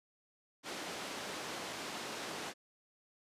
pink band-pass noise, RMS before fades -43 dBFS, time 0.63-2.54 s, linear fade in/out 50 ms, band 280 to 6800 Hz, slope 12 dB/octave, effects resampled to 32000 Hz

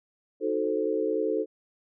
sine chord, D# diminished seventh, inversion none, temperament equal, 311.1 / 370 / 440 / 523.3 Hz, D#4 / F#4 / A4 / C5, 0 / 0 / 0 / 0 cents, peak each -31 / -32 / -27 / -32 dBFS, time 0.4-1.46 s, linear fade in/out 50 ms, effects none

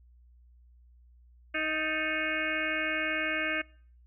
harmonic tone with a mistuned harmonic, 312.7 Hz, D#4, 9 cents sharp, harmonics 1 / 2 / 4 / 5 / 6 / 7 / 8 / 9, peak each -38 / -37 / -40 / -34 / -38 / -34 / -37 / -40 dBFS, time 1.54-3.62 s, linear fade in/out 10 ms, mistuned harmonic 6, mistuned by -94 cents, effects noise-tail reverb RT60 0.5 s tail -24 dB re dry + added 60 Hz sine -55 dBFS peak until 4.06 s

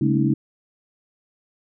sine tone cluster, 138.9 / 207.4 / 227.2 / 282 / 319.7 Hz, C#3 / G#3 / A#3 / C#4 / D#4, +4 / -2 / -44 / +30 / +47 cents, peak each -21 / -24 / -25 / -24 / -22 dBFS, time 0.01-0.34 s, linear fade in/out 5 ms, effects none

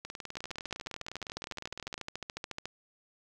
two click trains, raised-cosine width 0.2 ms, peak -20 / -23 dBFS, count 33 / 39, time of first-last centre 0.37-2.656 / 0.05-1.979 s, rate 14 / 19.7 Hz, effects 10-bit

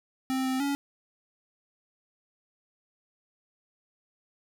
square tone with pitch steps, 262.2 / 260.6 / 281.4 Hz, C4 / C4 / C#4, +4 / -7 / +26 cents, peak -27 dBFS, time 0.3-0.75 s, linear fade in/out 0 ms, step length 150 ms, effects none

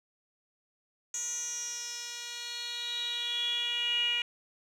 10% pulse tone with band-pass filter sweep, 478.6 Hz, A#4, 46 cents sharp, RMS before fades -34 dBFS, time 1.14-4.22 s, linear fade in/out 2 ms, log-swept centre 6600 to 2700 Hz, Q 9.8, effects none

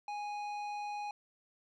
sine tone with tanh clipping, 828 Hz, G#5, 5 cents flat, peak -39 dBFS, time 0.08-1.11 s, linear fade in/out 2 ms, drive 12 dB, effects none

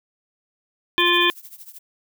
harmonic tone, 349.2 Hz, F4, in tune, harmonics 1 / 3 / 5 / 7 / 9 / 10, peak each -22 / -22 / -22 / -22 / -22 / -22 dBFS, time 0.98-1.3 s, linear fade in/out 0 ms
violet noise with tremolo, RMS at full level -38 dBFS, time 0.98-1.79 s, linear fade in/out 10 ms, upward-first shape triangle, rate 13 Hz, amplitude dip 90%
effects none

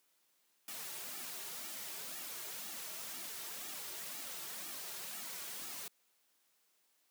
white noise with flanger, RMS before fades -45 dBFS, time 0.68-5.88 s, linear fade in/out 2 ms, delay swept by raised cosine 1.9 to 4 ms, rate 2 Hz, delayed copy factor -0.65, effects white hiss -75 dBFS RMS until 7.1 s + high-pass 200 Hz 12 dB/octave

